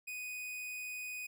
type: tone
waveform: 45% pulse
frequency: 2489 Hz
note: D#7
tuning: in tune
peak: -40 dBFS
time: 0.07-1.27 s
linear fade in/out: 10 ms
effects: none